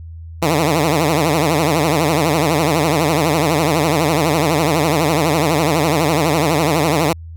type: tone with vibrato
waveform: 10% pulse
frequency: 155.56 Hz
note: D#3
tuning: in tune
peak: -5 dBFS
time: 0.42-7.13 s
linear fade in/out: 5 ms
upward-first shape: triangle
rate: 12 Hz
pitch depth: 200 cents each way
effects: added 82 Hz sine -30 dBFS peak until 7.36 s